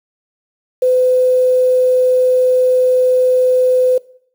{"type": "tone with quantisation", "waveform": "sine", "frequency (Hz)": 507, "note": "B4", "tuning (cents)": 45, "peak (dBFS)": -9, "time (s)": [0.82, 3.98], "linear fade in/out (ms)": 5, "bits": 6, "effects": ["noise-tail reverb RT60 0.6 s tail -21 dB re dry"]}